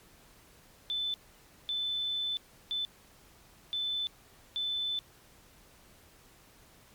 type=tone bursts at uneven times; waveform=sine; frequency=3516 Hz; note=A7; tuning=2 cents flat; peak=-30 dBFS; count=5; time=0.9-1.14 / 1.69-2.37 / 2.71-2.85 / 3.73-4.07 / 4.56-4.99 s; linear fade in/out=0 ms; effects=pink hiss -59 dBFS RMS until 6.94 s + MP3 96 kbps